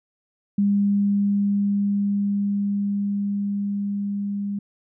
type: tone with level ramp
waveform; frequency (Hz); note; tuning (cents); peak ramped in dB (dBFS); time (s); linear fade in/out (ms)
sine; 201.7; G3; +50; -16 to -24; 0.58-4.59; 5
effects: none